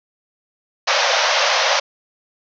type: band-pass noise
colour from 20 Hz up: pink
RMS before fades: -17 dBFS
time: 0.87-1.8 s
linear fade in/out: 10 ms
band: 510 to 6200 Hz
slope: 96 dB/octave
effects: none